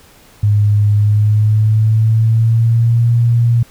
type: tone with pitch glide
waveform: sine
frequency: 103.83 to 117.9 Hz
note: G#2 to A#2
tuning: 0 to +20 cents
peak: -8 dBFS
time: 0.43-3.63 s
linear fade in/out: 5 ms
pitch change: +220 cents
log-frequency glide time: 0.96-3.11 s
effects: pink hiss -45 dBFS RMS until 3.7 s